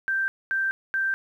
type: tone bursts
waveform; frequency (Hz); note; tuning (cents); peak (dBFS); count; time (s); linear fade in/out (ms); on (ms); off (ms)
sine; 1568; G6; 0; -22; 3; 0.08-1.14; 0; 200; 230
effects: 10-bit